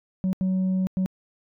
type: tone bursts at uneven times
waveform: sine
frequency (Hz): 187.2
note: F#3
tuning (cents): +20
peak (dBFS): -18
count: 3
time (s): 0.24-0.33 / 0.41-0.87 / 0.97-1.06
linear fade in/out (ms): 0
effects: tanh soft clip ceiling -20 dBFS